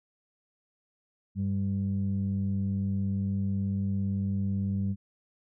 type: tone pair together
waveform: sine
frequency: 98.1 / 196 Hz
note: G2 / G3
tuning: +2 / 0 cents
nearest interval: octave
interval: 1198 cents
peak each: -28 dBFS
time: 1.35-4.96 s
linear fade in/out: 50 ms
effects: tanh soft clip ceiling -21 dBFS